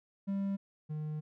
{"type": "tone pair in turn", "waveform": "triangle", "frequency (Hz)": [197, 152.96], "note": ["G3", "D#3"], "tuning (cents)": [9, -29], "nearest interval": "major third", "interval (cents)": 438, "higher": "first", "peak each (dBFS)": [-29, -33], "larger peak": "first", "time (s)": [[0.27, 0.57], [0.89, 1.21]], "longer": "second", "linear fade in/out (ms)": 20, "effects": []}